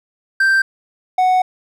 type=tone pair in turn; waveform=triangle; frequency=1568 / 740 Hz; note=G6 / F#5; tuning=0 / 0 cents; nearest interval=octave + minor second; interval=1300 cents; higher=first; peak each=-9 dBFS; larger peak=neither; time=0.4-0.62 / 1.18-1.42 s; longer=second; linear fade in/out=5 ms; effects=none